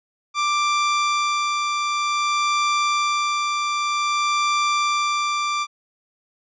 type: tone with tremolo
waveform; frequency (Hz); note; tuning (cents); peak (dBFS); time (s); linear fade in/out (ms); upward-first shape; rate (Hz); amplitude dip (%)
sawtooth; 1179; D6; +6; -14; 0.34-5.67; 50; sine; 0.53; 30
effects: resampled to 16000 Hz